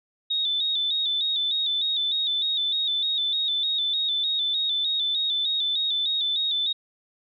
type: tone with vibrato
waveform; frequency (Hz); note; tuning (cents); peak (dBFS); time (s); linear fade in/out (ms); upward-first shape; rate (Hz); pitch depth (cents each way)
sine; 3636; A#7; -44; -22; 0.3-6.73; 10; square; 3.3; 55
effects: none